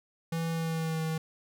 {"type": "tone with pitch glide", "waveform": "square", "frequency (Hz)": [164.81, 159.93], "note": ["E3", "D#3"], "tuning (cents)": [0, 48], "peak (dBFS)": -30, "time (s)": [0.32, 1.18], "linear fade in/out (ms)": 5, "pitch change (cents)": -52, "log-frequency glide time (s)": [0.51, 1.02], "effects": []}